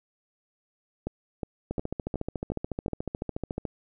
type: two click trains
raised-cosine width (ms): 2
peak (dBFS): -17 / -17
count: 6 / 28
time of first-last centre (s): 1.07-2.882 / 1.71-3.652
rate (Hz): 2.76 / 13.9
effects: none